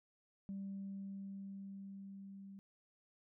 sine tone with level ramp, 196 Hz, G3, in tune, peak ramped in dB -40 to -50 dBFS, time 0.49-2.59 s, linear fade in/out 0 ms, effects tanh soft clip ceiling -38 dBFS

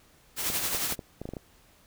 white noise with tremolo, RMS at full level -28 dBFS, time 0.36-0.96 s, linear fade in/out 50 ms, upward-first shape sine, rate 11 Hz, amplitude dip 45%
clicks, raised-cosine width 2 ms, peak -23 dBFS, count 9, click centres 0.501 / 0.748 / 0.924 / 0.992 / 1.216 / 1.255 / 1.29 / 1.336 / 1.368 s
effects pink hiss -60 dBFS RMS until 1.86 s

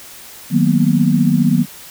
sine chord, B major seventh, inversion first, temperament equal with one note detuned, 155.56 / 185 / 231.5 / 246.9 Hz, D#3 / F#3 / A#3 / B3, 0 / 0 / -12 / 0 cents, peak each -16 dBFS, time 0.5-1.66 s, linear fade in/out 50 ms, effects white hiss -37 dBFS RMS until 1.9 s

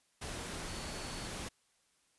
sine tone in noise, 4435 Hz, C#8, in tune, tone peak -52 dBFS, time 0.68-1.28 s, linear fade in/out 10 ms, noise pink, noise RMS -42 dBFS, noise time 0.21-1.49 s, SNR -13 dB, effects white hiss -73 dBFS RMS until 2.18 s + resampled to 24000 Hz

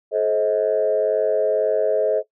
sine tone cluster, 429.8 / 530 / 632 Hz, A4 / C5 / D#5, -41 / +22 / +27 cents, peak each -20 / -21 / -20 dBFS, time 0.11-2.23 s, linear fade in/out 50 ms, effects noise-tail reverb RT60 0.1 s tail -17 dB re dry + tanh soft clip ceiling -9 dBFS

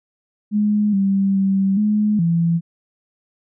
sine tone with pitch steps, 209.2 / 195.6 / 193.9 / 210.8 / 168.1 Hz, G#3 / G3 / G3 / G#3 / E3, +13 / -4 / -19 / +26 / +34 cents, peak -14 dBFS, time 0.51-2.61 s, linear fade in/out 50 ms, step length 420 ms, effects none

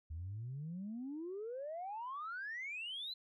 sine exponential sweep, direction up, 75.5 to 4109 Hz, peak -40 dBFS, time 0.1-3.14 s, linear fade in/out 10 ms, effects tanh soft clip ceiling -37 dBFS

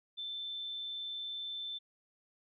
sine tone, 3539 Hz, A7, 9 cents sharp, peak -38 dBFS, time 0.17-1.79 s, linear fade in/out 20 ms, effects none

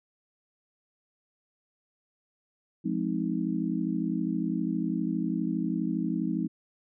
sine chord, F minor seventh, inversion none, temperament just, 174.61 / 209.5 / 261.9 / 314.3 Hz, F3 / Ab3 / C4 / Eb4, 0 / +15 / +2 / +18 cents, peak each -32 dBFS, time 2.84-6.48 s, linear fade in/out 20 ms, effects none

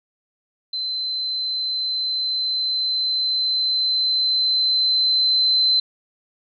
sine tone with level ramp, 4067 Hz, C8, 50 cents flat, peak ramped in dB -23 to -14 dBFS, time 0.73-5.8 s, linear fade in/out 5 ms, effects none

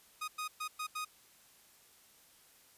sawtooth tone bursts at uneven times, 1244.5 Hz, D#6, in tune, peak -33 dBFS, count 5, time 0.21-0.28 / 0.38-0.48 / 0.6-0.68 / 0.79-0.87 / 0.95-1.05 s, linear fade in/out 10 ms, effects white hiss -63 dBFS RMS until 2.77 s + resampled to 32000 Hz

